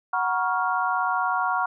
sine chord, Gb major seventh, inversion none, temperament equal with one note detuned, 740 / 952.5 / 1108.7 / 1396.9 Hz, Gb5 / Bb5 / Db6 / F6, 0 / +37 / 0 / 0 cents, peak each -27 dBFS, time 0.13-1.66 s, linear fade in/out 5 ms, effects none

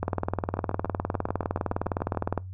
two click trains, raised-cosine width 1 ms, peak -21 / -12 dBFS, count 12 / 47, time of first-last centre 0.57-2.148 / 0.03-2.377 s, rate 6.97 / 19.6 Hz, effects noise-tail reverb RT60 0.2 s tail -23 dB re dry + added 93 Hz sine -36 dBFS peak until 2.53 s

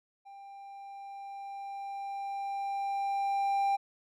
triangle tone with level ramp, 793 Hz, G5, 20 cents sharp, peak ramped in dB -45 to -23 dBFS, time 0.25-3.77 s, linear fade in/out 20 ms, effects none

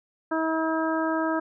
harmonic tone, 320.9 Hz, E4, 46 cents flat, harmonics 1 / 2 / 3 / 4 / 5, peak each -26 / -29 / -31 / -32 / -33 dBFS, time 0.31-1.4 s, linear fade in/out 10 ms, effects none

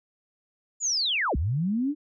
sine linear two-way sweep, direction down then up, 7130 to 58.3 to 306.6 Hz, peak -23 dBFS, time 0.8-1.95 s, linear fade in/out 50 ms, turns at 1.36 s, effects none

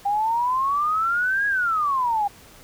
sine exponential two-way sweep, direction up then down, 795 to 1667 to 795 Hz, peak -19 dBFS, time 0.05-2.28 s, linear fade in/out 10 ms, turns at 1.47 s, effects pink hiss -48 dBFS RMS until 2.63 s

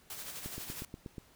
white noise with tremolo, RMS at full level -42 dBFS, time 0.1-0.85 s, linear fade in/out 2 ms, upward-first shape sine, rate 12 Hz, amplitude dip 45%
click train, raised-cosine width 3 ms, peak -29 dBFS, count 7, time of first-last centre 0.46-1.182 s, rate 8.31 Hz
effects pink hiss -63 dBFS RMS until 1.35 s

